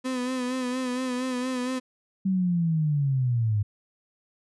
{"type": "tone with vibrato", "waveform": "35% pulse", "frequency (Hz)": 253.3, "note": "B3", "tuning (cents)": 44, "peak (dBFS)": -25, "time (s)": [0.04, 1.8], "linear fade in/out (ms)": 20, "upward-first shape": "sine", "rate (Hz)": 4.3, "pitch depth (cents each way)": 44}
{"type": "linear sweep", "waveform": "sine", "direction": "down", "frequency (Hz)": [193.4, 100.8], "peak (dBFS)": -21, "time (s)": [2.25, 3.63], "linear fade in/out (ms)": 10}
{"effects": ["resampled to 24000 Hz"]}